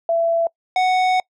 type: tone pair in turn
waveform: sine / square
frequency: 669 / 740.5 Hz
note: E5 / F#5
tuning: +25 / +1 cents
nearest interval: major second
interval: 176 cents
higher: second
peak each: -15 / -15 dBFS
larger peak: neither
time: 0.09-0.47 / 0.76-1.2 s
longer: second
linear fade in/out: 2 ms
effects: noise-tail reverb RT60 0.1 s tail -25 dB re dry + low-pass 4000 Hz 12 dB/octave